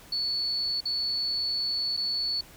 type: tone with dropouts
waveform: sine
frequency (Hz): 4435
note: C#8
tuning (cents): 0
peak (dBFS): -26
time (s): 0.12-2.41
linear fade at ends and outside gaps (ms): 5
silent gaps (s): 0.806-0.854 / 1.967-1.973
effects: pink hiss -51 dBFS RMS until 2.56 s